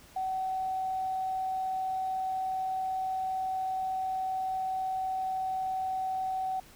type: tone with tanh clipping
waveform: triangle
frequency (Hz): 756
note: F#5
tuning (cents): +37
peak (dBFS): -29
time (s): 0.16-6.6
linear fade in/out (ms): 5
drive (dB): 3
effects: pink hiss -55 dBFS RMS until 6.75 s